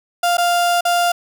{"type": "tone with dropouts", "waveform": "35% pulse", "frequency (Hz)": 698.5, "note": "F5", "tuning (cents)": 0, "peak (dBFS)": -12, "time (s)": [0.23, 1.12], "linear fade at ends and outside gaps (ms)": 5, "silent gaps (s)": [[0.371, 0.381], [0.809, 0.851]], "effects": []}